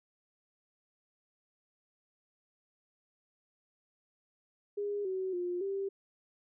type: tone with pitch steps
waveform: sine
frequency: 408.8 / 376.6 / 354.6 / 392.4 Hz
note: G#4 / F#4 / F4 / G4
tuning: -27 / +31 / +26 / +2 cents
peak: -32 dBFS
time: 4.77-5.89 s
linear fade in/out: 10 ms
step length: 280 ms
effects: none